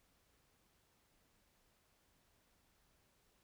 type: silence
effects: pink hiss -75 dBFS RMS until 3.43 s